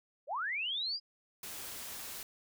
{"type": "linear sweep", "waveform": "sine", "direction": "up", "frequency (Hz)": [484.1, 4978], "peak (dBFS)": -33, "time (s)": [0.27, 1], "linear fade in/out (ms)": 50}
{"type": "noise", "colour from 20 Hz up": "white", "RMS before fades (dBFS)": -44, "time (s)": [1.43, 2.23], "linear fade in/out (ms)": 2}
{"effects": []}